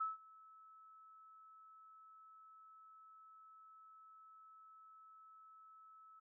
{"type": "tone with ADSR envelope", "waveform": "sine", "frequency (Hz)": 1302, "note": "E6", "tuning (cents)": -22, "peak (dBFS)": -35, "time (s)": [0, 6.2], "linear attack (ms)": 11, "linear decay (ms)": 160, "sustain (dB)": -24, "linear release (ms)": 11, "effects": []}